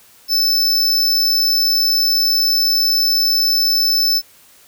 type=tone; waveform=square; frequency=5274 Hz; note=E8; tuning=in tune; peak=-13 dBFS; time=0.28-4.22 s; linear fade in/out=50 ms; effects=white hiss -48 dBFS RMS until 4.67 s